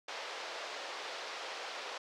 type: band-pass noise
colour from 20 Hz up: pink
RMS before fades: -43 dBFS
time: 0.08-1.98 s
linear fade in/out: 5 ms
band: 480 to 5400 Hz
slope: 24 dB/octave
effects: none